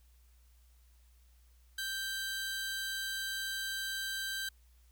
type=tone pair together; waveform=sawtooth; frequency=1568 / 3951 Hz; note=G6 / B7; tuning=0 / 0 cents; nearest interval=octave + major third; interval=1600 cents; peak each=-33 / -39 dBFS; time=1.78-4.49 s; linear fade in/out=5 ms; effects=added 60 Hz sine -60 dBFS peak until 4.91 s + white hiss -72 dBFS RMS until 4.91 s